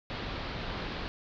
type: low-pass noise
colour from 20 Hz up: pink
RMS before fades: -37 dBFS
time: 0.1-1.08 s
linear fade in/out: 0 ms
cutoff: 4600 Hz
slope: 48 dB/octave
effects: none